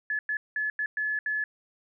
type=tone bursts at uneven times; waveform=sine; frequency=1715 Hz; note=A6; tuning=45 cents flat; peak=-26 dBFS; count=6; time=0.1-0.19 / 0.29-0.37 / 0.56-0.7 / 0.79-0.86 / 0.97-1.19 / 1.26-1.44 s; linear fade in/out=2 ms; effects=none